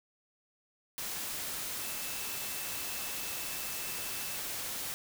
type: tone in noise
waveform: sine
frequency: 2637 Hz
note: E7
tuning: in tune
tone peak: -48 dBFS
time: 1.8-4.36 s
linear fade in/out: 0 ms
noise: white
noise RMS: -38 dBFS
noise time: 0.98-4.94 s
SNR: -13 dB
effects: none